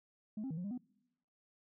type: tone with pitch steps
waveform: sine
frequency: 213.4 / 267 / 159.5 / 178.1 / 202.5 / 249 Hz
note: G#3 / C4 / D#3 / F3 / G#3 / B3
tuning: +47 / +35 / +43 / +34 / -43 / +14 cents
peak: -36 dBFS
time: 0.37-0.778 s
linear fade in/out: 5 ms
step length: 68 ms
effects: noise-tail reverb RT60 0.9 s tail -25 dB re dry + tanh soft clip ceiling -36 dBFS